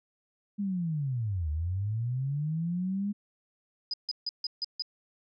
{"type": "linear two-way sweep", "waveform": "sine", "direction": "down then up", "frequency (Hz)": [207.7, 73.42, 207.7], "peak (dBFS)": -28, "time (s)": [0.58, 3.13], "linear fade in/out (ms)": 20, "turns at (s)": 1.5}
{"type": "tone bursts", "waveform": "sine", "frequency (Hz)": 4978, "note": "D#8", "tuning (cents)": 0, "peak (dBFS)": -29, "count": 6, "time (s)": [3.91, 4.822], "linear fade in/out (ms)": 2, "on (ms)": 27, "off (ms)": 150}
{"effects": []}